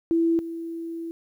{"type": "tone pair in turn", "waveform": "sine", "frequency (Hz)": [332, 332], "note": ["E4", "E4"], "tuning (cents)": [12, 12], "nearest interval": "unison", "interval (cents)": 0, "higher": "neither", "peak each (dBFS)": [-18, -30], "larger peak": "first", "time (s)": [[0.11, 0.39], [0.39, 1.11]], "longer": "second", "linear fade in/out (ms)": 0, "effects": ["10-bit"]}